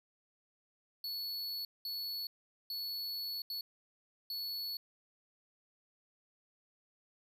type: tone bursts at uneven times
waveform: square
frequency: 4411 Hz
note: C#8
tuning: 9 cents flat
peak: -38 dBFS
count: 5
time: 1.04-1.65 / 1.85-2.27 / 2.7-3.42 / 3.5-3.61 / 4.3-4.77 s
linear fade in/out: 2 ms
effects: none